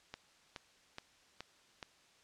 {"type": "click train", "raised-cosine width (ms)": 0.2, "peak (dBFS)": -26, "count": 5, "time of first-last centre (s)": [0.14, 1.828], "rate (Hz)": 2.37, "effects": ["white hiss -66 dBFS RMS until 2.23 s", "low-pass 6000 Hz 12 dB/octave"]}